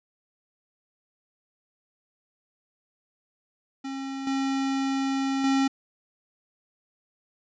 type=tone with level steps; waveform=square; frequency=270 Hz; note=C#4; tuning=45 cents flat; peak=-32 / -25 / -21 dBFS; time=3.84-5.68 s; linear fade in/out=10 ms; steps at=4.27 / 5.44 s; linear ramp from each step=2 ms; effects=resampled to 16000 Hz

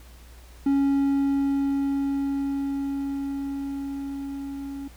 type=tone with level ramp; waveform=triangle; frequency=277.2 Hz; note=C#4; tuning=in tune; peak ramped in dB=-16 to -30 dBFS; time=0.66-4.88 s; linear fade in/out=5 ms; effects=added 60 Hz sine -45 dBFS peak until 4.96 s + pink hiss -53 dBFS RMS until 4.96 s

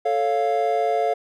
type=chord; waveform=triangle; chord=A augmented; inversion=none; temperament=equal; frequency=440 / 554.4 / 698.5 Hz; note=A4 / C#5 / E#5; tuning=0 / 0 / 0 cents; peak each=-22 / -24 / -19 dBFS; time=0.05-1.14 s; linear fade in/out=10 ms; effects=none

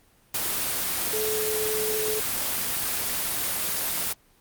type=tone in noise; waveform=sine; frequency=431.7 Hz; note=A4; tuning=33 cents flat; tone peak=-27 dBFS; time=1.13-2.2 s; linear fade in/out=5 ms; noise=white; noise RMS=-27 dBFS; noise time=0.34-4.13 s; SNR=-3 dB; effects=pink hiss -60 dBFS RMS until 4.4 s + Opus 24 kbps

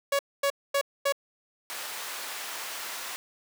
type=tone bursts; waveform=sawtooth; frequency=560 Hz; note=C#5; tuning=18 cents sharp; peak=-19 dBFS; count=4; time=0.12-1.124 s; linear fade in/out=5 ms; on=71 ms; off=240 ms
type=high-pass noise; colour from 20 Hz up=pink; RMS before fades=-37 dBFS; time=1.7-3.16 s; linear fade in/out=0 ms; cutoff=860 Hz; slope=12 dB/octave
effects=none

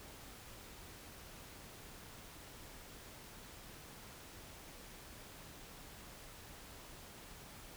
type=silence; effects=pink hiss -54 dBFS RMS until 7.76 s

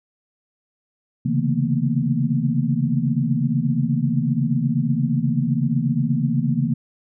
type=tone cluster; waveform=sine; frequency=134.2 / 142.4 / 163.2 / 224.8 / 239.8 Hz; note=C3 / C#3 / E3 / A3 / A#3; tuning=+44 / +47 / -17 / +37 / +49 cents; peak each=-24 dBFS; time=1.25-6.74 s; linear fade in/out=10 ms; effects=none

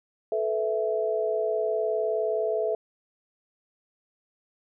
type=chord; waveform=sine; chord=A suspended second; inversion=none; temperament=equal with one note detuned; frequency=434.4 / 493.9 / 659.3 Hz; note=A4 / B4 / E5; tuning=-22 / 0 / 0 cents; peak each=-27 / -32 / -27 dBFS; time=0.32-2.75 s; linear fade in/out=2 ms; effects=none

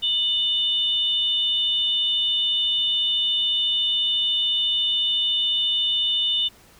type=tone pair together; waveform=sine; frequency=2960 / 3594 Hz; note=F#7 / A7; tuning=0 / +36 cents; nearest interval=minor third; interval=336 cents; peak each=-22 dBFS; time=0.02-6.49 s; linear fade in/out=20 ms; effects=pink hiss -52 dBFS RMS until 6.79 s

